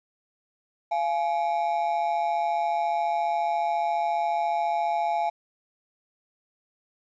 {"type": "ring-modulated tone", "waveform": "triangle", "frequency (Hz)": 765, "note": "G5", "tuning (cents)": -42, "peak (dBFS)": -18, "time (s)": [0.91, 5.3], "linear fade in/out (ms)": 10, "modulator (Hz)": 77.2, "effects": ["resampled to 16000 Hz", "10-bit"]}